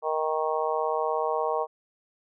harmonic tone, 156.5 Hz, D#3, 10 cents sharp, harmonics 3 / 4 / 5 / 6 / 7, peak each -29 / -30 / -31 / -32 / -32 dBFS, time 0.02-1.67 s, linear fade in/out 50 ms, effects none

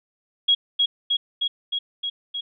sine tone with echo, 3307 Hz, G#7, 8 cents flat, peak -14 dBFS, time 0.48-0.55 s, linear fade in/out 10 ms, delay 310 ms, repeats 6, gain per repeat -2 dB, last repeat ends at 2.41 s, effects none

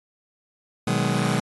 sawtooth chord, G# minor seventh, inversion first, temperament just, 124.59 / 155.74 / 186.89 / 207.7 Hz, B2 / D#3 / F#3 / G#3, +16 / +2 / +18 / 0 cents, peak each -22 dBFS, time 0.87-1.4 s, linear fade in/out 5 ms, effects AAC 32 kbps

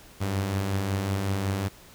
sawtooth beating tone pair, 92.8 / 98.2 Hz, F#2 / G2, +6 / +4 cents, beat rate 5.4 Hz, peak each -31 / -22 dBFS, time 0.2-1.69 s, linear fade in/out 20 ms, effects pink hiss -51 dBFS RMS until 1.94 s

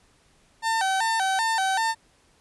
30% pulse tone with vibrato, 830.6 Hz, G#5, in tune, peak -19 dBFS, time 0.62-1.95 s, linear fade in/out 50 ms, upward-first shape square, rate 2.6 Hz, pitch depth 140 cents each way, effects pink hiss -61 dBFS RMS until 2.4 s + resampled to 24000 Hz

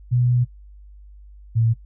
sine tone pair in turn, 123 / 114.05 Hz, B2 / A#2, -7 / -37 cents, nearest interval minor second, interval 130 cents, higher first, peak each -15 dBFS, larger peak neither, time 0.11-0.45 / 1.55-1.74 s, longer first, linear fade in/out 20 ms, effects noise-tail reverb RT60 0.1 s tail -18 dB re dry + added 50 Hz sine -41 dBFS peak until 1.85 s

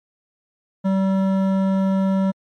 sine tone with hard clipping, 192.2 Hz, G3, 34 cents flat, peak -18 dBFS, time 0.84-2.32 s, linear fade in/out 20 ms, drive 12 dB, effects MP3 64 kbps

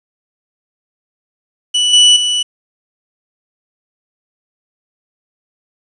40% pulse tone with level steps, 2960 Hz, F#7, in tune, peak -10 / -4 / -12 dBFS, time 1.74-2.43 s, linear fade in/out 10 ms, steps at 1.93 / 2.16 s, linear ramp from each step 5 ms, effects resampled to 24000 Hz + 7-bit

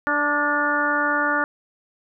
harmonic tone with a mistuned harmonic, 293.7 Hz, D4, in tune, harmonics 1 / 2 / 3 / 4 / 5 / 6, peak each -28 / -28 / -28 / -25 / -22 / -27 dBFS, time 0.07-1.44 s, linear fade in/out 0 ms, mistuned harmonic 5, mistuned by -27 cents, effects none

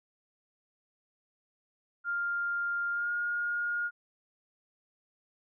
sine tone with pitch glide, 1400 to 1425.3 Hz, F6 to F6, +4 to +35 cents, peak -29 dBFS, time 2.04-3.91 s, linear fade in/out 50 ms, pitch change +31 cents, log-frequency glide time 2.92-3.11 s, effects none

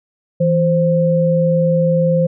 sine tone pair together, 164.81 / 523.2 Hz, E3 / C5, 0 / 0 cents, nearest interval octave + minor sixth, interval 2000 cents, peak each -14 dBFS, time 0.4-2.27 s, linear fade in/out 10 ms, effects none

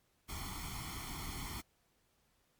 pink noise with comb filter, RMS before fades -43 dBFS, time 0.28-1.62 s, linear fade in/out 20 ms, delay 0.92 ms, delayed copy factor +0.9, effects pink hiss -75 dBFS RMS until 2.59 s + MP3 96 kbps

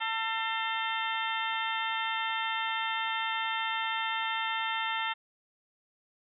harmonic tone with a mistuned harmonic, 448.7 Hz, A4, 34 cents sharp, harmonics 2 / 3 / 4 / 5 / 6 / 7 / 8, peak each -34 / -36 / -37 / -38 / -39 / -39 / -40 dBFS, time 0-5.14 s, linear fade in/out 20 ms, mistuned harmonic 5, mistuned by -110 cents, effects none

